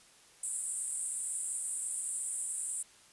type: band-pass noise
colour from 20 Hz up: pink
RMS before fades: -37 dBFS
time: 0.43-2.83 s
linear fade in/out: 5 ms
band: 7900 to 10000 Hz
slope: 96 dB/octave
effects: white hiss -60 dBFS RMS until 3.12 s + resampled to 24000 Hz